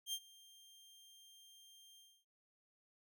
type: tone with ADSR envelope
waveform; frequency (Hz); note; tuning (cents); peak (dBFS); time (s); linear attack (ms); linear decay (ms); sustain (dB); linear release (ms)
sawtooth; 3183; G7; +26; -34; 0.06-2.25; 72; 58; -23; 270
effects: none